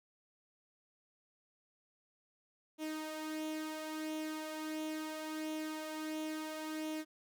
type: tone with flanger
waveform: sawtooth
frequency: 311.4 Hz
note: D#4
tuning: 2 cents sharp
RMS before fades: -41 dBFS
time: 2.78-7.05 s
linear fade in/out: 50 ms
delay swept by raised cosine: 0.31 to 2.91 ms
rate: 0.73 Hz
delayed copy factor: +0.5
effects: none